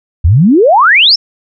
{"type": "exponential sweep", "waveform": "sine", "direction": "up", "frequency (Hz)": [72.4, 5588], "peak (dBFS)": -3, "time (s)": [0.24, 1.16], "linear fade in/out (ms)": 10, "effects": []}